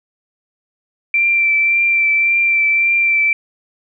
sine tone with vibrato, 2349 Hz, D7, in tune, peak -11 dBFS, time 1.14-3.33 s, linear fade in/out 2 ms, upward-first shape triangle, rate 1.8 Hz, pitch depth 22 cents each way, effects none

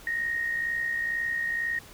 sine tone with amplitude modulation, 1864.7 Hz, A#6, in tune, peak -24 dBFS, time 0.07-1.79 s, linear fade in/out 2 ms, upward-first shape sine, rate 62.1 Hz, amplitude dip 50%, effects pink hiss -49 dBFS RMS until 1.93 s

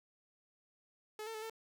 sawtooth tone with pitch steps, 428.7 / 449.8 / 433.7 / 447.2 Hz, A4 / A4 / A4 / A4, -45 / +38 / -25 / +28 cents, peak -38 dBFS, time 1.19-1.498 s, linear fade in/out 2 ms, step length 77 ms, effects none

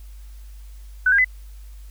sine tone with pitch steps, 1504 / 1616 / 2015 Hz, F#6 / G#6 / B6, +28 / -48 / +34 cents, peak -13 dBFS, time 1.06-1.246 s, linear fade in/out 5 ms, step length 62 ms, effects added 50 Hz sine -37 dBFS peak until 1.9 s + white hiss -56 dBFS RMS until 1.9 s

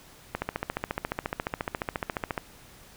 click train, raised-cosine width 0.5 ms, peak -13 dBFS, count 30, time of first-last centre 0.35-2.378 s, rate 14.3 Hz, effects pink hiss -52 dBFS RMS until 2.96 s

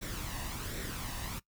pink noise with flanger, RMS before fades -39 dBFS, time 0.01-1.4 s, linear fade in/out 20 ms, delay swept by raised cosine 0.52 to 1.1 ms, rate 1.3 Hz, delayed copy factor +0.5, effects noise-tail reverb RT60 0.1 s tail -19 dB re dry

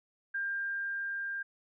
sine tone with level ramp, 1597 Hz, G6, 32 cents sharp, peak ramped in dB -31 to -34 dBFS, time 0.34-1.43 s, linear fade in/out 10 ms, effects none

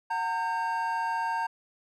triangle tone cluster, 741 / 915 / 1587 Hz, F#5 / A#5 / G6, +2 / -32 / +21 cents, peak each -35 / -26 / -34 dBFS, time 0.1-1.47 s, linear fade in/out 10 ms, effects none

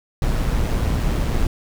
brown noise with amplitude modulation, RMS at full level -18 dBFS, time 0.22-1.47 s, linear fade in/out 2 ms, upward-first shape sine, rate 113 Hz, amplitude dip 35%, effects none

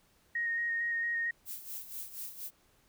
sine tone with vibrato, 1864.7 Hz, A#6, in tune, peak -30 dBFS, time 0.35-1.31 s, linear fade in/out 5 ms, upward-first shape square, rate 4.4 Hz, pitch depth 12 cents each way
violet noise with tremolo, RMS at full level -40 dBFS, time 1.45-2.51 s, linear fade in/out 50 ms, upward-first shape sine, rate 4.2 Hz, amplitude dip 70%
effects pink hiss -68 dBFS RMS until 2.88 s

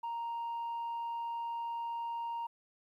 sine tone, 932.3 Hz, A#5, in tune, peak -33 dBFS, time 0.03-2.47 s, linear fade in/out 10 ms, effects tanh soft clip ceiling -34 dBFS + 12-bit

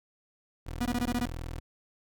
20% pulse tone, 41.2 Hz, E1, in tune, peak -31 dBFS, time 0.66-1.6 s, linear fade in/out 10 ms
45% pulse tone bursts, 242.8 Hz, B3, 29 cents flat, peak -27 dBFS, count 7, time 0.81-1.254 s, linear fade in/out 0 ms, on 42 ms, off 25 ms
effects none

